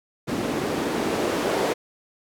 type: noise with band-pass filter sweep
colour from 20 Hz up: white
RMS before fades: -25 dBFS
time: 0.27-1.74 s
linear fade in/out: 20 ms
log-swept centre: 240 to 440 Hz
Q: 1.4
effects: none